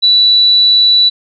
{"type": "tone", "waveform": "sine", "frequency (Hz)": 3951, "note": "B7", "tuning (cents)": 0, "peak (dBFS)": -5, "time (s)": [0.02, 1.1], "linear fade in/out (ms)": 20, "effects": []}